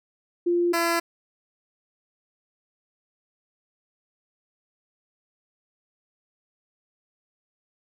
sine / 10% pulse tone pair in turn, 347.8 / 337.7 Hz, F4 / E4, -7 / +42 cents, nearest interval minor second, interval 51 cents, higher first, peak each -19 / -13 dBFS, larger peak second, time 0.46-0.73 / 0.73-1 s, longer neither, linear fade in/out 10 ms, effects none

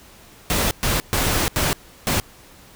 pink noise bursts at uneven times, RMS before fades -20 dBFS, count 5, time 0.5-0.71 / 0.83-1 / 1.13-1.48 / 1.56-1.73 / 2.07-2.2 s, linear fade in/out 0 ms, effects pink hiss -47 dBFS RMS until 2.75 s

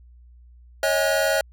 square tone cluster, 554 / 634 / 819 / 1448 Hz, C#5 / D#5 / G#5 / F#6, -1 / +32 / -24 / -38 cents, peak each -24 / -23 / -31 / -27 dBFS, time 0.83-1.41 s, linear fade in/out 2 ms, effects added 60 Hz sine -46 dBFS peak until 1.52 s

